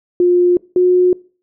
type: tone pair in turn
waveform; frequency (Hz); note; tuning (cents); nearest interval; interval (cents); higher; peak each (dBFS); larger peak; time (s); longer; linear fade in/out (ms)
sine; 354.9 / 361.9; F4 / F#4; +28 / -38; unison; 34; second; -8; neither; 0.2-0.57 / 0.76-1.13; neither; 2
effects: noise-tail reverb RT60 0.4 s tail -23 dB re dry